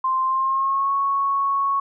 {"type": "tone with pitch glide", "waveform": "sine", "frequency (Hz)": [1046.5, 1106.2], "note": ["C6", "C#6"], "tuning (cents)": [0, -4], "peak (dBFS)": -18, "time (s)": [0.04, 1.8], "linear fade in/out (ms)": 5, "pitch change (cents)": 96, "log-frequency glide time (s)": [0.25, 0.93], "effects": []}